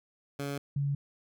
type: tone pair in turn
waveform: 15% pulse / sine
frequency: 141.2 / 141.2 Hz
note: C#3 / C#3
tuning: +32 / +32 cents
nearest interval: unison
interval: 0 cents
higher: neither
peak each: -27 dBFS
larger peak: neither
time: 0.39-0.58 / 0.76-0.95 s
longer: neither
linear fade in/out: 5 ms
effects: none